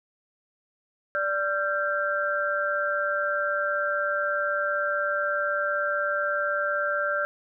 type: tone cluster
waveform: sine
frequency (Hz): 585 / 1371 / 1573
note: D5 / F6 / G6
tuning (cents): -7 / -32 / +6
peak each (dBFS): -28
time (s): 1.15-7.25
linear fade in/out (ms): 0
effects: none